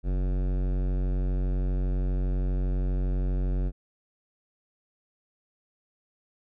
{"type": "tone with hard clipping", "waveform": "sine", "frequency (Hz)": 46.25, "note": "F#1", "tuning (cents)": 0, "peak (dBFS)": -26, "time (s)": [0.03, 3.72], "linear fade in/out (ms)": 50, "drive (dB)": 17, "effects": []}